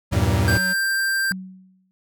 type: tone with vibrato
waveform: square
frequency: 186.1 Hz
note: F#3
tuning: 10 cents sharp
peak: -28 dBFS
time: 0.11-0.74 s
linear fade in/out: 20 ms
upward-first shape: sine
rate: 10 Hz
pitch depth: 8 cents each way
type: chord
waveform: 45% pulse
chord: E diminished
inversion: none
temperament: equal with one note detuned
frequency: 80.9 / 98 / 116.54 Hz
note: E2 / G2 / Bb2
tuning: -32 / 0 / 0 cents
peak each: -22 / -21 / -22 dBFS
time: 0.12-0.58 s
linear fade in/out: 10 ms
type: tone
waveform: square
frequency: 1578 Hz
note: G6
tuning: 11 cents sharp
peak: -20 dBFS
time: 0.48-1.32 s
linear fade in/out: 0 ms
type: tone with exponential decay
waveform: sine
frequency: 187.1 Hz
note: F#3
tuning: 20 cents sharp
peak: -25 dBFS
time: 1.31-1.91 s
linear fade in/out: 0 ms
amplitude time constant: 130 ms
effects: none